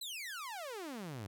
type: exponential sweep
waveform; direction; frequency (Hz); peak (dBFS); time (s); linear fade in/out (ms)
sawtooth; down; 4143 to 92.5; -38; 0.01-1.27; 5
effects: none